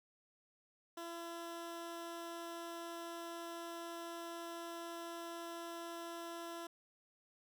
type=tone; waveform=15% pulse; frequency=338 Hz; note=E4; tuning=43 cents sharp; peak=-38 dBFS; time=0.97-6.67 s; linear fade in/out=5 ms; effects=none